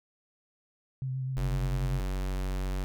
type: tone with vibrato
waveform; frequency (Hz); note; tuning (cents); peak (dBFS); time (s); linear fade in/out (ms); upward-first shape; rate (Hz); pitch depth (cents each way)
sine; 130.81; C3; 0; -30; 1.02-2; 0; triangle; 7.9; 29
type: tone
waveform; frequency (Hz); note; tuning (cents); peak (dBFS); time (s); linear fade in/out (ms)
square; 47; F#1; +28; -30; 1.37-2.84; 0
effects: none